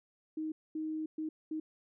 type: tone bursts at uneven times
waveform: sine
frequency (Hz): 313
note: D#4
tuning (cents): +10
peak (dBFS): -34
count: 4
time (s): 0.37-0.52 / 0.75-1.06 / 1.18-1.29 / 1.51-1.6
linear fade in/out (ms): 5
effects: none